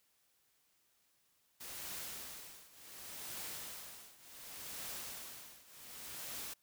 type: noise with tremolo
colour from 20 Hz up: white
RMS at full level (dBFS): -44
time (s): 1.6-6.54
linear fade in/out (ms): 10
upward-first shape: triangle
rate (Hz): 0.68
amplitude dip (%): 90
effects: white hiss -75 dBFS RMS until 6.62 s